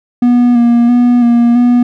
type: tone with vibrato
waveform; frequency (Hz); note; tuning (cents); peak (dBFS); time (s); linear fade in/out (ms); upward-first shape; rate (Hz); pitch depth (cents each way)
triangle; 240.1; B3; -49; -3; 0.22-1.83; 5; square; 1.5; 23
effects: none